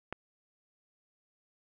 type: click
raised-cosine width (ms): 0.5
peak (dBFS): -21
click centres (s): 0.126
effects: none